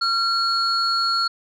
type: tone pair together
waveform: sine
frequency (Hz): 1370 / 4349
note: F6 / C#8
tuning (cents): -34 / -34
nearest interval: octave + minor sixth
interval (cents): 2000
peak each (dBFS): -20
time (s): 0.01-1.28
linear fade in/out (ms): 10
effects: tanh soft clip ceiling -12 dBFS